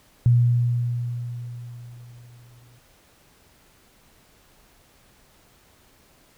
sine tone with exponential decay, 120.4 Hz, B2, 44 cents flat, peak -12 dBFS, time 0.26-2.79 s, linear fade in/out 0 ms, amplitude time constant 550 ms, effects pink hiss -57 dBFS RMS until 6.37 s

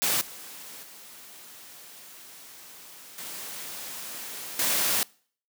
white noise with level steps, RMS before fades -25 / -43 / -47 / -38 / -25 dBFS, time 0.02-5.03 s, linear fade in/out 0 ms, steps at 0.21 / 0.83 / 3.18 / 4.59 s, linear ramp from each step 2 ms, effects noise-tail reverb RT60 0.5 s tail -25 dB re dry + high-pass 150 Hz 12 dB/octave

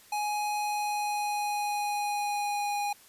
square tone with pitch glide, 835 to 820.2 Hz, G#5 to G#5, +9 to -22 cents, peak -29 dBFS, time 0.12-2.93 s, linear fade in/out 5 ms, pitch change -31 cents, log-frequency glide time 0.58-2.8 s, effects white hiss -56 dBFS RMS until 3.08 s + resampled to 32000 Hz

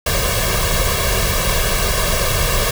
pink noise with comb filter, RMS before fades -17 dBFS, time 0.06-2.71 s, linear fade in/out 5 ms, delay 1.8 ms, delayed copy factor +0.95, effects none

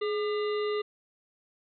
harmonic tone with a mistuned harmonic, 401.7 Hz, G4, 42 cents sharp, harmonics 1 / 3 / 5 / 7 / 9 / 10, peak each -27 / -37 / -41 / -44 / -46 / -47 dBFS, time 0.01-0.82 s, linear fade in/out 10 ms, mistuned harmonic 1, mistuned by +79 cents, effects MP3 96 kbps

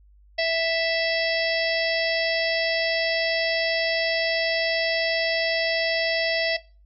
harmonic tone, 659.3 Hz, E5, in tune, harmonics 1 / 3 / 4 / 5 / 6 / 7 / 8, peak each -23 / -27 / -32 / -34 / -36 / -31 / -32 dBFS, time 0.38-6.57 s, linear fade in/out 10 ms, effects noise-tail reverb RT60 0.3 s tail -18 dB re dry + added 50 Hz sine -51 dBFS peak until 6.85 s

